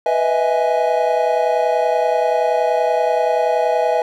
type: chord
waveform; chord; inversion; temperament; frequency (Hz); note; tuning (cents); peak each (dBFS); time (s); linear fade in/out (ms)
triangle; E major seventh; second; equal with one note detuned; 493.9 / 628.8 / 659.3 / 830.6; B4 / D#5 / E5 / G#5; 0 / +18 / 0 / 0; -18; 0.06-4.02; 2
effects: none